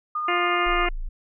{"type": "tone with tremolo", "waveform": "sine", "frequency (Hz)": 1221, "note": "D#6", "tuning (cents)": -33, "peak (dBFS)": -23, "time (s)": [0.15, 0.86], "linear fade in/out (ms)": 5, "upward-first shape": "sine", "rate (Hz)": 11, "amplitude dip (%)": 25}
{"type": "harmonic tone", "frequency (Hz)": 351.6, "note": "F4", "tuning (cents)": 12, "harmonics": [1, 2, 3, 4, 5, 6, 7, 8], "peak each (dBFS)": [-27, -28, -32, -32, -32, -27, -33, -32], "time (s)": [0.28, 0.89], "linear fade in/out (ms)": 5}
{"type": "tone", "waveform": "sine", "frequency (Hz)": 27.79, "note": "A0", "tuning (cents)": 18, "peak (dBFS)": -26, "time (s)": [0.66, 1.09], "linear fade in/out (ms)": 10}
{"effects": []}